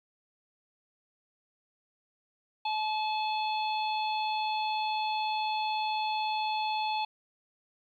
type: harmonic tone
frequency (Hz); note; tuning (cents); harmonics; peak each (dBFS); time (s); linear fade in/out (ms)
862; A5; -36; 1 / 3 / 4 / 5; -29 / -38 / -40 / -41; 2.65-7.05; 5
effects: 11-bit